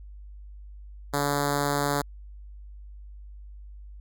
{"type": "tone with notch filter", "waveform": "5% pulse", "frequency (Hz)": 143.4, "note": "D3", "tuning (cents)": -41, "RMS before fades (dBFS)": -26, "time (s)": [1.13, 2.02], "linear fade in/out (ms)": 10, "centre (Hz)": 2500, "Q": 0.89, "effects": ["added 50 Hz sine -41 dBFS peak until 4 s"]}